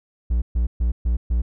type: tone bursts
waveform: triangle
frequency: 59 Hz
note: A#1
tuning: 22 cents sharp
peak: -15 dBFS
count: 5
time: 0.3-1.42 s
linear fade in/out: 10 ms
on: 120 ms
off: 130 ms
effects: none